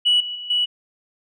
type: tone with level steps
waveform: sine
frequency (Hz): 2941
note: F#7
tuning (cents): -11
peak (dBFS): -12 / -26 / -30 / -16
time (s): 0.05-0.66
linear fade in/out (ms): 20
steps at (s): 0.2 / 0.35 / 0.5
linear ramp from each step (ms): 5
effects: tanh soft clip ceiling -10 dBFS